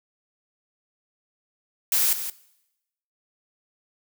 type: noise with echo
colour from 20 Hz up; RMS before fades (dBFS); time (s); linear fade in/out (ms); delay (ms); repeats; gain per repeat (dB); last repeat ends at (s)
blue; -21; 1.92-2.13; 2; 170; 1; -10; 2.3
effects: noise-tail reverb RT60 0.9 s tail -20 dB re dry